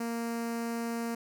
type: tone with notch filter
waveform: sawtooth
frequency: 232.3 Hz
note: A#3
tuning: 6 cents flat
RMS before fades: -34 dBFS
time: 0-1.15 s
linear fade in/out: 5 ms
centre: 3400 Hz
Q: 1.5
effects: none